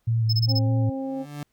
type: tone with vibrato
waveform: sine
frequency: 112.9 Hz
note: A2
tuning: 45 cents sharp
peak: -19 dBFS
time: 0.07-0.9 s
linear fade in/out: 10 ms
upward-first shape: square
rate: 3.3 Hz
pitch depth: 25 cents each way
type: tone bursts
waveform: triangle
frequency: 5210 Hz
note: E8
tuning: 21 cents flat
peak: -22 dBFS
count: 5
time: 0.29-0.592 s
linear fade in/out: 10 ms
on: 42 ms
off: 23 ms
type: harmonic tone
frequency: 267.7 Hz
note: C4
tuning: 40 cents sharp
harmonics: 1 / 2 / 3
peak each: -28 / -33 / -39 dBFS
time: 0.47-1.26 s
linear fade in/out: 50 ms
type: tone with exponential growth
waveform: 30% pulse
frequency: 146.1 Hz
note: D3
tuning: 9 cents flat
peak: -27 dBFS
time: 0.83-1.43 s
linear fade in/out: 0 ms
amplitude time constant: 130 ms
effects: pink hiss -72 dBFS RMS until 1.52 s